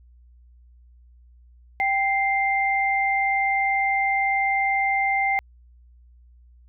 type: tone pair together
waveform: sine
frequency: 784 / 2093 Hz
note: G5 / C7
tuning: 0 / 0 cents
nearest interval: octave + perfect fourth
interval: 1700 cents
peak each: -22 / -22 dBFS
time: 1.8-5.39 s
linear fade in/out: 0 ms
effects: added 60 Hz sine -49 dBFS peak until 6.68 s